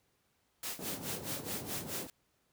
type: noise with tremolo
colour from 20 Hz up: white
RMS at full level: -38 dBFS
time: 0.63-2.1 s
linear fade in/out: 2 ms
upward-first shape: sine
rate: 4.7 Hz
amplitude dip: 85%
type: band-pass noise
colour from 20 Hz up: pink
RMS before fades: -45 dBFS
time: 0.79-2.07 s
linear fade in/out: 2 ms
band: 140 to 600 Hz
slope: 12 dB/octave
effects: pink hiss -75 dBFS RMS until 2.52 s + high-pass 60 Hz 12 dB/octave